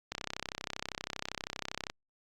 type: click train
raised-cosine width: 0.2 ms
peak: -18 dBFS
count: 59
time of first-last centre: 0.12-1.899 s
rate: 32.6 Hz
effects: Opus 48 kbps